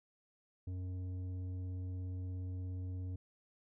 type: tone with tanh clipping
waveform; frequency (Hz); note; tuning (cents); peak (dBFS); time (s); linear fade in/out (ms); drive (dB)
sine; 91.7; F#2; -15; -40; 0.67-3.16; 5; 9
effects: none

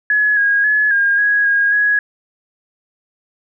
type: tone with pitch steps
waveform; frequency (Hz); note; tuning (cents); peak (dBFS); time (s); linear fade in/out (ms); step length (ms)
sine; 1694 / 1639 / 1703 / 1618 / 1660 / 1633 / 1670; G#6 / G#6 / G#6 / G#6 / G#6 / G#6 / G#6; +34 / -23 / +43 / -46 / -1 / -30 / +9; -11; 0.1-1.99; 2; 270
effects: none

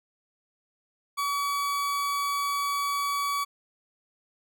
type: tone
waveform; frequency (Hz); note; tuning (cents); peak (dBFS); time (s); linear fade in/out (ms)
40% pulse; 1138; C#6; +45; -25; 1.17-3.45; 20
effects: none

